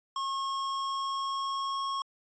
square tone with pitch glide, 1084 to 1092.8 Hz, C#6 to C#6, -39 to -25 cents, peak -31 dBFS, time 0.16-2.02 s, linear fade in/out 2 ms, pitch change +14 cents, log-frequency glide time 0.27-1.78 s, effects resampled to 16000 Hz

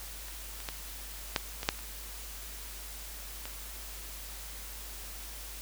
clicks, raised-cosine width 0.2 ms, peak -28 / -27 / -17 / -9 / -19 / -7 / -30 / -22 dBFS, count 8, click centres 0.284 / 0.603 / 0.688 / 1.362 / 1.631 / 1.689 / 1.791 / 3.455 s, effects added 50 Hz sine -45 dBFS peak until 5.61 s + white hiss -45 dBFS RMS until 5.61 s

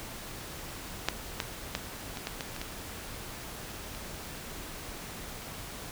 clicks, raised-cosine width 0.2 ms, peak -8 / -12 / -12 / -20 / -15 / -17 / -23 / -18 / -27 dBFS, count 9, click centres 1.086 / 1.402 / 1.751 / 2.172 / 2.271 / 2.408 / 2.564 / 2.615 / 3.949 s, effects pink hiss -42 dBFS RMS until 5.91 s

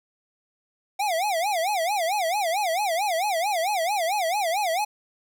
square tone with vibrato, 740 Hz, F#5, in tune, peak -23 dBFS, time 0.99-4.85 s, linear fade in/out 10 ms, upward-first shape sine, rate 4.5 Hz, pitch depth 240 cents each way, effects none

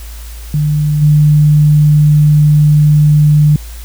sine tone with level steps, 150 Hz, D3, 37 cents sharp, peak -9 / -4 dBFS, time 0.54-3.56 s, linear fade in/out 2 ms, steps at 1.01 s, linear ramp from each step 20 ms, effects added 56 Hz sine -25 dBFS peak until 3.84 s + white hiss -36 dBFS RMS until 3.84 s

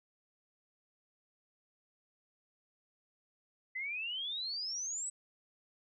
sine exponential sweep, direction up, 1999 to 8080 Hz, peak -36 dBFS, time 3.75-5.1 s, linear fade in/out 10 ms, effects none

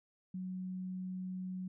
sine tone, 185 Hz, F#3, in tune, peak -38 dBFS, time 0.34-1.68 s, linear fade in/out 5 ms, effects none

